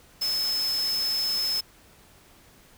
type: tone in noise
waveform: sine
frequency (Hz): 5210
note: E8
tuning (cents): -21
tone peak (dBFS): -24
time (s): 0.21-1.61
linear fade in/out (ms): 10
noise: white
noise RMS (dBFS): -36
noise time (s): 0.21-1.61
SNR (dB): +9
effects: pink hiss -55 dBFS RMS until 2.77 s